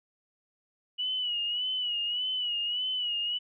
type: tone with vibrato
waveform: sine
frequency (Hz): 2935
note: F#7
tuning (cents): -15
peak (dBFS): -28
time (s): 0.98-3.39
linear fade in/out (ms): 20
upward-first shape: sine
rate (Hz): 1.7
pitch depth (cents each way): 63
effects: none